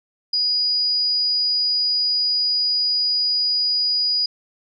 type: tone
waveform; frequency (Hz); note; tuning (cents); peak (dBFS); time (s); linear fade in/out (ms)
sine; 4910; D#8; -24; -17; 0.33-4.26; 5
effects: none